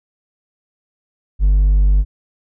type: tone with hard clipping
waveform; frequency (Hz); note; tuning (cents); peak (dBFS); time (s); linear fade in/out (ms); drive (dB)
sine; 49; G1; 0; -10; 1.39-2.05; 50; 2
effects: none